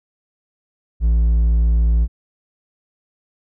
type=tone with hard clipping; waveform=sine; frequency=57 Hz; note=A#1; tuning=38 cents flat; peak=-13 dBFS; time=1-2.08 s; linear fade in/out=50 ms; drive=3 dB; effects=none